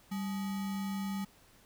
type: tone with sample-and-hold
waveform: sine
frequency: 196 Hz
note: G3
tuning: in tune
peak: -33 dBFS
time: 0.11-1.25 s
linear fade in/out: 10 ms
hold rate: 1050 Hz
effects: pink hiss -62 dBFS RMS until 1.65 s